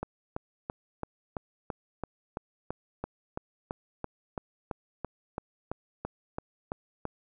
click train, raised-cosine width 1 ms, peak -19 dBFS, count 22, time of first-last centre 0.03-7.053 s, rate 2.99 Hz, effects none

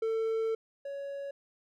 triangle tone pair in turn, 447.2 / 558.9 Hz, A4 / C#5, +28 / +14 cents, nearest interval major third, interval 386 cents, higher second, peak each -26 / -34 dBFS, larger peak first, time 0.02-0.55 / 0.85-1.31 s, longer first, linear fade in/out 5 ms, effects none

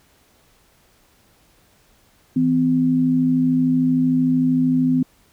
sine tone pair together, 162.53 / 255.7 Hz, E3 / C4, -24 / -40 cents, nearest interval minor sixth, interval 784 cents, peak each -22 / -15 dBFS, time 2.36-5.03 s, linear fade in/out 5 ms, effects pink hiss -57 dBFS RMS until 5.32 s

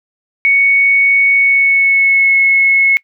sine tone with pitch glide, 2224 to 2186 Hz, C#7 to C#7, +5 to -25 cents, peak -7 dBFS, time 0.45-2.97 s, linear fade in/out 0 ms, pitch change -30 cents, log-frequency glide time 1.34-2.36 s, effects noise-tail reverb RT60 0.1 s tail -23 dB re dry

